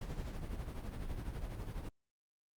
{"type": "noise with tremolo", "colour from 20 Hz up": "brown", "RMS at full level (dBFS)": -39, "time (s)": [0.01, 1.89], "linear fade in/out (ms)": 5, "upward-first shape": "triangle", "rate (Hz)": 12, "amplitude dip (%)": 60, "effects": ["Opus 48 kbps"]}